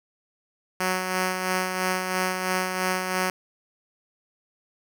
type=tone with tremolo; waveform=5% pulse; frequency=185 Hz; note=F#3; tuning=in tune; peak=-11 dBFS; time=0.8-3.3 s; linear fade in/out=2 ms; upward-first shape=sine; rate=3 Hz; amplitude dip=45%; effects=none